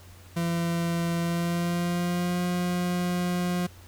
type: tone with pitch glide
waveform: 40% pulse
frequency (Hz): 169.5 to 177.82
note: E3 to F3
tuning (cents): +49 to +31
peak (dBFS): -24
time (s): 0.36-3.67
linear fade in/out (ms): 10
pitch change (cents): +82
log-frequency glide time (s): 1.2-2.41
effects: added 90 Hz sine -47 dBFS peak until 3.87 s + pink hiss -53 dBFS RMS until 3.87 s